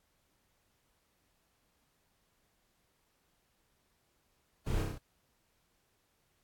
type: noise with echo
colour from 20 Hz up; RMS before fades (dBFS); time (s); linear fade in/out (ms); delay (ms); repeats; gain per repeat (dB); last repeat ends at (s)
brown; -34; 4.66-4.83; 10; 31; 5; -2; 4.985
effects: pink hiss -75 dBFS RMS until 6.43 s + AAC 64 kbps